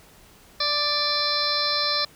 harmonic tone, 587.3 Hz, D5, in tune, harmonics 1 / 2 / 3 / 4 / 6 / 7 / 8 / 9, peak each -32 / -29 / -33 / -35 / -32 / -25 / -31 / -28 dBFS, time 0.6-2.05 s, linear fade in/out 5 ms, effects pink hiss -52 dBFS RMS until 2.15 s

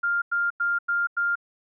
sine tone bursts, 1400 Hz, F6, 4 cents sharp, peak -21 dBFS, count 5, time 0.03-1.356 s, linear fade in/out 10 ms, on 190 ms, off 94 ms, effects none

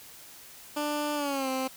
15% pulse tone with pitch glide, 295.9 to 262.1 Hz, D4 to C4, +13 to +3 cents, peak -22 dBFS, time 0.76-1.68 s, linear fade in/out 10 ms, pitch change -210 cents, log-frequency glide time 1.15-1.49 s, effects white hiss -49 dBFS RMS until 1.76 s

